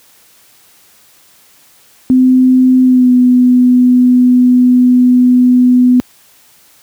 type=tone with pitch glide; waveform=sine; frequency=256.3 to 249.3 Hz; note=C4 to B3; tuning=-36 to +16 cents; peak=-4 dBFS; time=2.1-6 s; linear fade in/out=0 ms; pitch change=-48 cents; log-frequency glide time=2.83-3.11 s; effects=white hiss -46 dBFS RMS until 6.82 s + high-pass 60 Hz 12 dB/octave

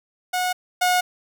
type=tone pair in turn; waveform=sawtooth; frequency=729 / 724.4 Hz; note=F#5 / F#5; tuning=-26 / -37 cents; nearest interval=unison; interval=11 cents; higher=first; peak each=-17 / -13 dBFS; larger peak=second; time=0.33-0.53 / 0.81-1.01 s; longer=neither; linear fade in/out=10 ms; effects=none

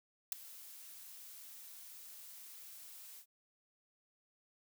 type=noise with ADSR envelope; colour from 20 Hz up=blue; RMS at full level=-32 dBFS; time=0.32-3.26 s; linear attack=3 ms; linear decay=9 ms; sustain=-21 dB; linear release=81 ms; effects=none

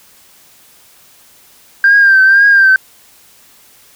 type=tone with vibrato; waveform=sine; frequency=1587 Hz; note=G6; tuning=21 cents sharp; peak=-3 dBFS; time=1.84-2.76 s; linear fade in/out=2 ms; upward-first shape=triangle; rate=2 Hz; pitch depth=63 cents each way; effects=tanh soft clip ceiling 0 dBFS + white hiss -45 dBFS RMS until 3.95 s

